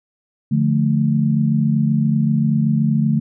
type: chord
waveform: sine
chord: D minor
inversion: none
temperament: equal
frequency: 146.83 / 174.61 / 220 Hz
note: D3 / F3 / A3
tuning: 0 / 0 / 0 cents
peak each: -17 / -22 / -17 dBFS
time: 0.51-3.2 s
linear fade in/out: 10 ms
effects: none